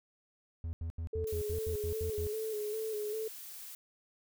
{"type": "tone bursts", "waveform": "triangle", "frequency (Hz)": 82.41, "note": "E2", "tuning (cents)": 0, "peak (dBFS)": -33, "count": 10, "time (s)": [0.64, 2.269], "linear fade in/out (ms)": 0, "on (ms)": 90, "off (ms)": 81}
{"type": "tone with vibrato", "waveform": "sine", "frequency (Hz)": 430.3, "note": "A4", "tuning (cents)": -39, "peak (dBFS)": -34, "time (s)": [1.13, 3.28], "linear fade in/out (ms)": 5, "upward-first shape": "square", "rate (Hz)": 2.5, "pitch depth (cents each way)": 38}
{"type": "noise", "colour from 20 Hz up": "blue", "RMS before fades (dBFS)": -47, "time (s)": [1.27, 3.75], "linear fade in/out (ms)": 2}
{"effects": []}